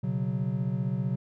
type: chord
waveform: triangle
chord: B suspended second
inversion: none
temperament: just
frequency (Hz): 123.47 / 138.9 / 185.21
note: B2 / C#3 / F#3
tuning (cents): 0 / +4 / +2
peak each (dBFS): -29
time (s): 0.03-1.16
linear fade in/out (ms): 10
effects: none